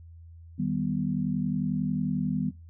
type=chord; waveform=sine; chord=Eb augmented; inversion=none; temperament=equal; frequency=155.56 / 196 / 246.9 Hz; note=Eb3 / G3 / B3; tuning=0 / 0 / 0 cents; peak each=-30 dBFS; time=0.58-2.51 s; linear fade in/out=20 ms; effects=noise-tail reverb RT60 0.3 s tail -21 dB re dry + added 83 Hz sine -45 dBFS peak until 2.69 s